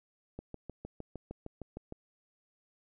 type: click train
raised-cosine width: 2 ms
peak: -28 dBFS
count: 11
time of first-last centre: 0.39-1.924 s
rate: 6.52 Hz
effects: none